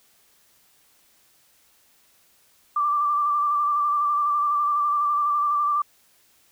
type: tone with vibrato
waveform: sine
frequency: 1174.7 Hz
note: D6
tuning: in tune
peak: -19 dBFS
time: 2.76-5.82 s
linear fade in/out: 5 ms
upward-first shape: square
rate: 12 Hz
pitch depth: 23 cents each way
effects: white hiss -60 dBFS RMS until 6.51 s